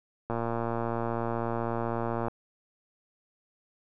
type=click train; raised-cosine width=1 ms; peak=-17 dBFS; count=231; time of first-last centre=0.3-2.283 s; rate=116 Hz; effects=none